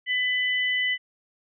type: tone pair together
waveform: sine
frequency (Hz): 2000 / 2997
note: B6 / F#7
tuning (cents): +21 / +22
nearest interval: perfect fifth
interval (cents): 701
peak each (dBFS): -23 / -28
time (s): 0.06-0.98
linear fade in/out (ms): 50
effects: none